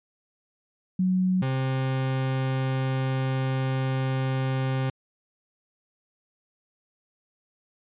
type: tone pair in turn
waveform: sine / 40% pulse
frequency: 185 / 132.03 Hz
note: F#3 / C3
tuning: 0 / +16 cents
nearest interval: tritone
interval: 584 cents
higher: first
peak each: -20 / -23 dBFS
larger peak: first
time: 0.99-1.42 / 1.42-4.9 s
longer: second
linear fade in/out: 5 ms
effects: resampled to 8000 Hz